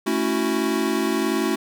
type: chord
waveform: square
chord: F# minor seventh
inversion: first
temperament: equal with one note detuned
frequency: 220 / 277.2 / 328.7 / 370 Hz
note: A3 / C#4 / E4 / F#4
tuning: 0 / 0 / -5 / 0 cents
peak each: -27 / -27 / -26 / -26 dBFS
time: 0.06-1.56 s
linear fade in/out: 10 ms
effects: none